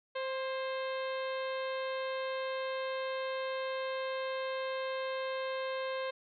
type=harmonic tone with a mistuned harmonic; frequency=525 Hz; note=C5; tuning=6 cents sharp; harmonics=1 / 2 / 3 / 4 / 5 / 6 / 7 / 8; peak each=-35 / -41 / -45 / -47 / -49 / -51 / -52 / -53 dBFS; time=0.15-6.11 s; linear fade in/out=10 ms; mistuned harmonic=3; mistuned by=+29 cents; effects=none